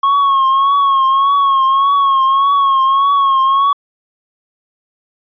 triangle tone with vibrato, 1095 Hz, C#6, 22 cents flat, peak -7 dBFS, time 0.03-3.73 s, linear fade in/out 5 ms, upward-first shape triangle, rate 1.7 Hz, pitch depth 59 cents each way, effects resampled to 11025 Hz

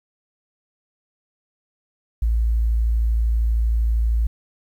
sine tone, 56.4 Hz, A1, 44 cents sharp, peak -16 dBFS, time 2.22-4.27 s, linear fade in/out 5 ms, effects 9-bit

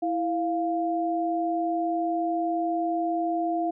sine tone pair together, 329.6 / 698.4 Hz, E4 / F5, 0 / 0 cents, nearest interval octave + minor second, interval 1300 cents, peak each -27 / -26 dBFS, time 0.02-3.71 s, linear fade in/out 10 ms, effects none

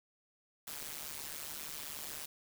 white noise with amplitude modulation, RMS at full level -40 dBFS, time 0.67-2.26 s, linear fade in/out 5 ms, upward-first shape sine, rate 148 Hz, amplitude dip 95%, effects none

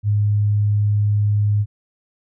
sine tone, 103.83 Hz, G#2, in tune, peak -14 dBFS, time 0.03-1.66 s, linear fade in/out 50 ms, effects none

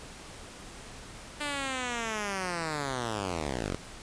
5% pulse linear sweep, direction down, 297.6 to 40.2 Hz, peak -20 dBFS, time 1.4-3.76 s, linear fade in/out 10 ms, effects pink hiss -46 dBFS RMS until 4.02 s + resampled to 22050 Hz

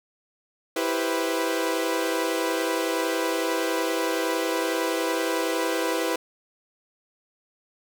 sawtooth chord, C major seventh, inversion first, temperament equal with one note detuned, 329.6 / 392 / 492.5 / 523.3 Hz, E4 / G4 / B4 / C5, 0 / 0 / -5 / 0 cents, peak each -24 / -27 / -24 / -28 dBFS, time 0.76-6.16 s, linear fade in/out 5 ms, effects none

